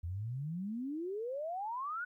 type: exponential sweep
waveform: sine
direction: up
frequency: 80.8 to 1503 Hz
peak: -36 dBFS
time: 0.03-2.05 s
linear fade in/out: 10 ms
effects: 13-bit